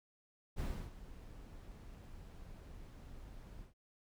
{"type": "noise with ADSR envelope", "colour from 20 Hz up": "brown", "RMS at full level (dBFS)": -37, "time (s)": [0.56, 3.74], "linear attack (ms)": 36, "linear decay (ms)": 310, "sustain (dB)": -15, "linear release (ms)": 130, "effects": []}